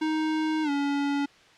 square tone with pitch glide, 312.7 to 283.5 Hz, D#4 to C#4, +9 to +39 cents, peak -25 dBFS, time 0.01-1.26 s, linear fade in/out 10 ms, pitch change -170 cents, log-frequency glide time 0.63-0.7 s, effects white hiss -55 dBFS RMS until 1.57 s + low-pass 4000 Hz 12 dB/octave

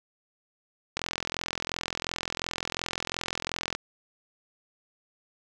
click train, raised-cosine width 0.2 ms, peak -12 dBFS, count 120, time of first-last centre 0.97-3.75 s, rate 42.8 Hz, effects none

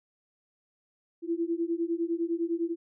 sine beating tone pair, 331.1 / 341 Hz, E4 / F4, +8 / -41 cents, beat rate 9.9 Hz, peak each -30 dBFS, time 1.22-2.76 s, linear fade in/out 50 ms, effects none

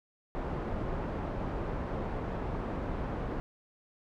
pink low-pass noise, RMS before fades -35 dBFS, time 0.35-3.4 s, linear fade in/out 0 ms, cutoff 1000 Hz, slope 12 dB/octave, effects none

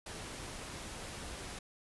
pink low-pass noise, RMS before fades -45 dBFS, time 0.06-1.59 s, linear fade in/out 5 ms, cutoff 11000 Hz, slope 96 dB/octave, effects none

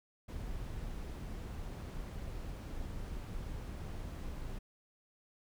brown noise, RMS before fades -42 dBFS, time 0.28-4.59 s, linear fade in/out 10 ms, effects none

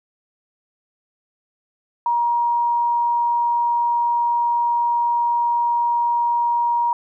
sine tone, 948 Hz, A#5, 29 cents sharp, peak -16 dBFS, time 2.06-6.93 s, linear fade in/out 2 ms, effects none

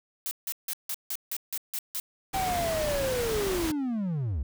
blue noise bursts, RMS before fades -32 dBFS, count 9, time 0.26-1.999 s, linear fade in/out 0 ms, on 51 ms, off 160 ms
pink noise, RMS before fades -33 dBFS, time 2.33-3.72 s, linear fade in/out 10 ms
triangle linear sweep, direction down, 780 to 58.7 Hz, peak -25 dBFS, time 2.34-4.43 s, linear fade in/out 5 ms
effects none

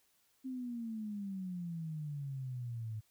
sine exponential sweep, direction down, 264.4 to 106.9 Hz, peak -38 dBFS, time 0.44-3.01 s, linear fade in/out 20 ms, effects white hiss -73 dBFS RMS until 3.1 s

